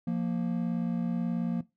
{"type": "tone pair together", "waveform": "triangle", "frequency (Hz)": [174.7, 233.2], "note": ["F3", "A#3"], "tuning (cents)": [1, 1], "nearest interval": "perfect fourth", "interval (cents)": 500, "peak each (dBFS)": -28, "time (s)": [0.07, 1.61], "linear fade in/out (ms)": 5, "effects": ["noise-tail reverb RT60 0.2 s tail -17 dB re dry"]}